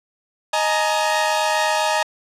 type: chord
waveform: sawtooth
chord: D# suspended fourth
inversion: none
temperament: equal with one note detuned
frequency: 622.3 / 844.6 / 932.3 Hz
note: D#5 / G#5 / A#5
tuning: 0 / +29 / 0 cents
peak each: -18 dBFS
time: 0.53-2.03 s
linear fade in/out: 5 ms
effects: low-pass 9000 Hz 12 dB/octave